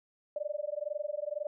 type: tone with amplitude modulation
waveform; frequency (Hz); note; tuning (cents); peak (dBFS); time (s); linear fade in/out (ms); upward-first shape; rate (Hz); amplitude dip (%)
sine; 594; D5; +20; -29; 0.36-1.47; 2; sine; 22; 100
effects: none